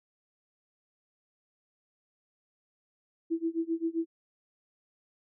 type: tone with tremolo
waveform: sine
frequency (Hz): 329.6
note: E4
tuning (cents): 0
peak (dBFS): -25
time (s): 3.3-4.06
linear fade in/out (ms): 20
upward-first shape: sine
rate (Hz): 7.6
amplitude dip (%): 95
effects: none